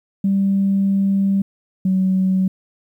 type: tone pair in turn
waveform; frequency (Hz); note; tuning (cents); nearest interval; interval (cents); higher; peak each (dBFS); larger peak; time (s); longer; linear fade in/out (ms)
sine; 196 / 188.22; G3 / F#3; 0 / +30; minor second; 70; first; -13; neither; 0.24-1.42 / 1.85-2.48; first; 5
effects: tanh soft clip ceiling -9 dBFS + 9-bit